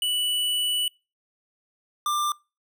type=tone pair in turn; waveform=square; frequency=2960 / 1188.3 Hz; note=F#7 / D6; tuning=0 / +20 cents; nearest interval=octave + major third; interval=1580 cents; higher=first; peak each=-23 dBFS; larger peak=neither; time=0.02-0.88 / 2.06-2.32 s; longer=first; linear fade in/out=2 ms; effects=noise-tail reverb RT60 0.3 s tail -26 dB re dry